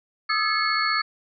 sine tone cluster, 1234 / 1309 / 1711 / 2179 / 4413 Hz, D#6 / E6 / A6 / C#7 / C#8, -15 / -13 / -49 / -30 / -9 cents, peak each -27 dBFS, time 0.29-1.02 s, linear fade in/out 10 ms, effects none

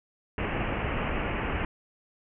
pink low-pass noise, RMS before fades -30 dBFS, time 0.38-1.65 s, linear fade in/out 2 ms, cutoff 2900 Hz, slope 96 dB/octave, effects none

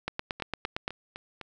two click trains, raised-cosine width 0.3 ms, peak -23 / -14 dBFS, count 5 / 8, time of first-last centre 0.4-1.413 / 0.08-0.879 s, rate 3.95 / 8.76 Hz, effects none

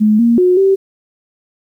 sine tone with pitch steps, 213.4 / 234.3 / 362.8 / 387.5 Hz, G#3 / A#3 / F#4 / G4, +47 / +9 / -34 / -20 cents, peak -7 dBFS, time 0-0.76 s, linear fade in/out 20 ms, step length 190 ms, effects 8-bit

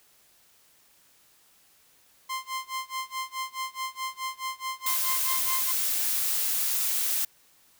sawtooth tone with tremolo, 1046.5 Hz, C6, in tune, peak -25 dBFS, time 2.29-5.72 s, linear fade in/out 10 ms, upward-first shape sine, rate 4.7 Hz, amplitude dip 95%
blue noise, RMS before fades -27 dBFS, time 4.86-7.25 s, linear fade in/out 5 ms
effects white hiss -61 dBFS RMS until 7.79 s

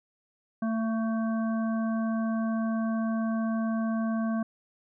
harmonic tone with a mistuned harmonic, 223.9 Hz, A3, 30 cents sharp, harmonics 1 / 3 / 5 / 7, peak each -26 / -36 / -40 / -43 dBFS, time 0.62-4.43 s, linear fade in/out 5 ms, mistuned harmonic 7, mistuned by -19 cents, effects none

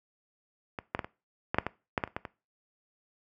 clicks, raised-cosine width 0.5 ms, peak -20 / -13 / -15 / -23 / -12 / -7 / -15 / -11 / -13 / -29 / -17 / -22 dBFS, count 12, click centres 0.788 / 0.949 / 0.992 / 1.045 / 1.545 / 1.585 / 1.666 / 1.978 / 2.038 / 2.076 / 2.165 / 2.252 s, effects noise-tail reverb RT60 0.3 s tail -20 dB re dry + high-pass 60 Hz 12 dB/octave

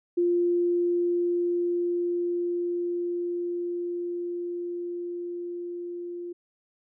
sine tone with level ramp, 349.2 Hz, F4, in tune, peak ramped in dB -20 to -33 dBFS, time 0.17-6.33 s, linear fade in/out 10 ms, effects none

